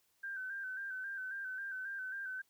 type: tone with vibrato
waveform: sine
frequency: 1555 Hz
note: G6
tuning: 14 cents flat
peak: -39 dBFS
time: 0.23-2.42 s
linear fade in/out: 10 ms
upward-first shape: square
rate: 3.7 Hz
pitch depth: 41 cents each way
effects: white hiss -75 dBFS RMS until 2.49 s